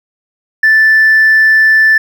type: tone with hard clipping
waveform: triangle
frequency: 1760 Hz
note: A6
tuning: in tune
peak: -4 dBFS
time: 0.63-1.98 s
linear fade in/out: 5 ms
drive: 2 dB
effects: none